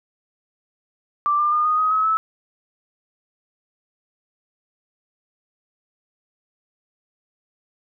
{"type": "tone with pitch steps", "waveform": "sine", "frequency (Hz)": [1174.7, 1195.2, 1216.1, 1237.4, 1259, 1281, 1303.4], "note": ["D6", "D6", "D#6", "D#6", "D#6", "E6", "E6"], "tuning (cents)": [0, 30, -40, -10, 20, -50, -20], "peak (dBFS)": -16, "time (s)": [1.26, 2.17], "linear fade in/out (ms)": 0, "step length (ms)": 130, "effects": []}